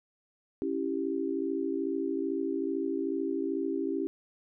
sine chord, C# diminished, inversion none, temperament equal with one note detuned, 276.1 / 329.6 / 392 Hz, C#4 / E4 / G4, -7 / 0 / 0 cents, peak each -33 dBFS, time 0.62-4.07 s, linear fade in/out 0 ms, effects none

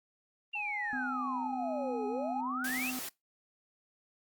sine exponential two-way sweep, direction down then up, 2800 to 407.5 to 2800 Hz, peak -34 dBFS, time 0.53-2.91 s, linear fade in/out 10 ms, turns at 2.07 s
triangle tone with tremolo, 830.6 Hz, G#5, in tune, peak -37 dBFS, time 0.55-2.41 s, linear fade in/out 5 ms, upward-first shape sine, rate 0.87 Hz, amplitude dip 35%
harmonic tone, 255.2 Hz, C4, 43 cents flat, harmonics 1 / 3 / 5, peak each -37 / -47 / -51 dBFS, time 0.93-2.99 s, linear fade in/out 0 ms
white high-pass noise, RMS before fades -40 dBFS, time 2.64-3.09 s, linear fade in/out 5 ms, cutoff 100 Hz, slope 12 dB/octave
effects noise-tail reverb RT60 0.2 s tail -23 dB re dry + Opus 32 kbps

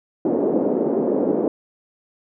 white band-pass noise, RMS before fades -20 dBFS, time 0.25-1.48 s, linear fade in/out 2 ms, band 230 to 490 Hz, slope 24 dB/octave, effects none

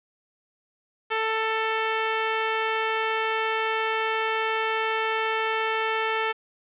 10% pulse tone, 442.8 Hz, A4, 11 cents sharp, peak -15 dBFS, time 1.1-6.33 s, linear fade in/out 20 ms, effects resampled to 8000 Hz + 9-bit

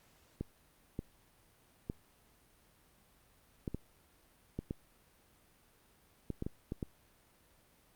clicks, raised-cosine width 3 ms, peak -24 dBFS, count 12, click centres 0.41 / 0.991 / 1.899 / 3.678 / 3.746 / 4.59 / 4.709 / 6.303 / 6.424 / 6.465 / 6.721 / 6.828 s, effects pink hiss -67 dBFS RMS until 7.95 s + Opus 48 kbps

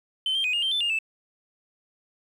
sine tone with pitch steps, 3072 / 3176 / 2499 / 2838 / 3140 / 3523 / 2824 / 2636 Hz, G7 / G7 / D#7 / F7 / G7 / A7 / F7 / E7, -36 / +22 / +7 / +27 / +2 / +1 / +19 / -1 cents, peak -21 dBFS, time 0.26-0.988 s, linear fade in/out 2 ms, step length 91 ms, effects tanh soft clip ceiling -20 dBFS + 9-bit

